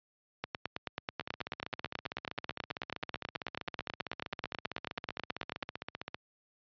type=two click trains; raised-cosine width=0.3 ms; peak=-22 / -18 dBFS; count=77 / 49; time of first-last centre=1.21-6.145 / 0.44-5.629 s; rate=15.4 / 9.25 Hz; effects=high-pass 80 Hz 12 dB/octave + resampled to 11025 Hz